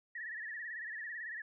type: tone with vibrato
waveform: sine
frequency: 1814 Hz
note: A#6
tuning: 48 cents flat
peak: -40 dBFS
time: 0.15-1.42 s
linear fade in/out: 5 ms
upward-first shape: sine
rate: 18 Hz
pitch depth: 110 cents each way
effects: none